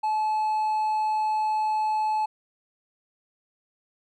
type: tone with hard clipping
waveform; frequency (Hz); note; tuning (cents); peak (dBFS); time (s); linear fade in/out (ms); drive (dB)
triangle; 862; A5; -36; -23; 0.03-2.26; 10; 5
effects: none